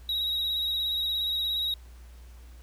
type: tone with vibrato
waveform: triangle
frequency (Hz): 3828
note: A#7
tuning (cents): +45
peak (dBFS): -25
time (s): 0.09-1.74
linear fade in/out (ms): 2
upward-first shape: sine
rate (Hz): 17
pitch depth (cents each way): 33
effects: added 60 Hz sine -45 dBFS peak until 2.62 s + pink hiss -59 dBFS RMS until 2.62 s